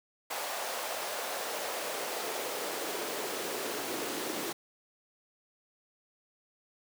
pink noise with high-pass filter sweep, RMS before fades -36 dBFS, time 0.3-4.53 s, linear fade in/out 10 ms, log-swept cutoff 690 to 320 Hz, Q 2, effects none

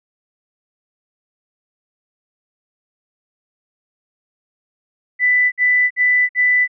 sine tone bursts, 1989 Hz, B6, 12 cents sharp, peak -11 dBFS, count 4, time 5.19-6.678 s, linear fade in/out 50 ms, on 330 ms, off 56 ms, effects none

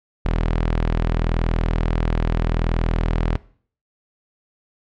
sawtooth tone, 40.75 Hz, E1, 19 cents flat, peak -14 dBFS, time 0.25-3.36 s, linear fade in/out 0 ms, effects noise-tail reverb RT60 0.5 s tail -20 dB re dry + low-pass 3000 Hz 12 dB/octave

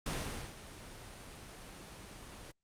pink noise with ADSR envelope, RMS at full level -36 dBFS, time 0.06-2.52 s, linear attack 4 ms, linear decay 470 ms, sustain -13 dB, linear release 16 ms, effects low-pass 10000 Hz 12 dB/octave + Opus 32 kbps

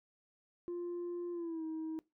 sine tone with pitch glide, 349.2 to 318.4 Hz, F4 to D#4, 0 to +40 cents, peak -35 dBFS, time 0.68-1.99 s, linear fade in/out 0 ms, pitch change -160 cents, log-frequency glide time 1.32-1.64 s, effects noise-tail reverb RT60 0.2 s tail -22 dB re dry + tanh soft clip ceiling -36 dBFS

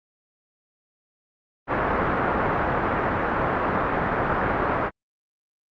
white low-pass noise, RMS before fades -23 dBFS, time 1.67-4.91 s, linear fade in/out 50 ms, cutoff 1500 Hz, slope 24 dB/octave, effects Opus 32 kbps

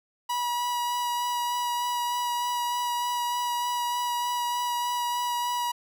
45% pulse tone with vibrato, 970 Hz, B5, 31 cents flat, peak -26 dBFS, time 0.29-5.72 s, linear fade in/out 10 ms, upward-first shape sine, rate 3.3 Hz, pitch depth 11 cents each way, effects none

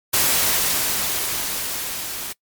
white noise with level ramp, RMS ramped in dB -17 to -30 dBFS, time 0.13-2.33 s, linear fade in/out 10 ms, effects noise-tail reverb RT60 0.1 s tail -23 dB re dry + MP3 96 kbps

